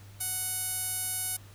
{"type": "tone with band-pass filter", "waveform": "sawtooth", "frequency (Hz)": 740, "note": "F#5", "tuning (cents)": 0, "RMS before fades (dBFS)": -33, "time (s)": [0.2, 1.37], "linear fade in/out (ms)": 10, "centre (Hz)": 11000, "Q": 3, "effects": ["added 100 Hz sine -48 dBFS peak until 1.54 s", "pink hiss -56 dBFS RMS until 1.54 s"]}